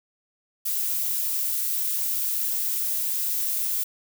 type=noise; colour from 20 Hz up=violet; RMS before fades=-26 dBFS; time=0.65-3.84 s; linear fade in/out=10 ms; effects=none